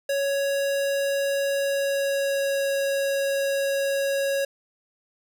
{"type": "tone with pitch glide", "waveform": "square", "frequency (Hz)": [556, 552.2], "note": ["C#5", "C#5"], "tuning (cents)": [5, -7], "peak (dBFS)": -23, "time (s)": [0.09, 4.45], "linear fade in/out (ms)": 5, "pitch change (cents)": -12, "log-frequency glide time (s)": [1.6, 2.7], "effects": []}